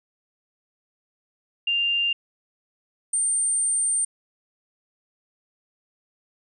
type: tone pair in turn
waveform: sine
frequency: 2794 / 8870 Hz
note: F7 / C#9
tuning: 0 / 0 cents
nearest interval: octave + minor sixth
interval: 2000 cents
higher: second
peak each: -20 dBFS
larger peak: neither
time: 1.67-2.13 / 3.13-4.05 s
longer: second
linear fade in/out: 5 ms
effects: none